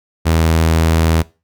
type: tone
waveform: sawtooth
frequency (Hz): 81.2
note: E2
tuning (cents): -26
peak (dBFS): -7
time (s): 0.25-1.23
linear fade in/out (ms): 20
effects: noise-tail reverb RT60 0.3 s tail -21 dB re dry